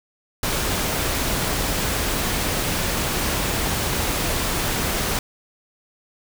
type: noise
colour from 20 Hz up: pink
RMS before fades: -23 dBFS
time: 0.43-5.19 s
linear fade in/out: 2 ms
effects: none